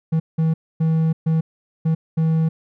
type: tone bursts at uneven times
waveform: triangle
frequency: 160.8 Hz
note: E3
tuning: 43 cents flat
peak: -13 dBFS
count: 6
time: 0.12-0.2 / 0.38-0.54 / 0.8-1.13 / 1.26-1.41 / 1.85-1.95 / 2.17-2.49 s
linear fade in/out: 10 ms
effects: none